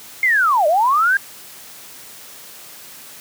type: linear two-way sweep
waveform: sine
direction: down then up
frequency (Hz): 2153 to 579 to 1632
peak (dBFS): -12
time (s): 0.23-1.17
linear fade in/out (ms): 2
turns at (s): 0.67
effects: white hiss -39 dBFS RMS until 3.2 s + high-pass 100 Hz 12 dB/octave